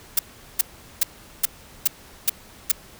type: noise bursts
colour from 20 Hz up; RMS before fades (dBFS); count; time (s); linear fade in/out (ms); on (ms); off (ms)
blue; -17; 7; 0.17-2.717; 5; 21; 400
effects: pink hiss -47 dBFS RMS until 2.99 s